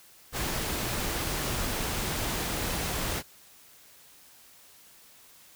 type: noise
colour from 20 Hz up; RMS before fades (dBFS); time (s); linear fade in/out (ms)
pink; -31; 0.32-3.23; 50
effects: white hiss -55 dBFS RMS until 5.55 s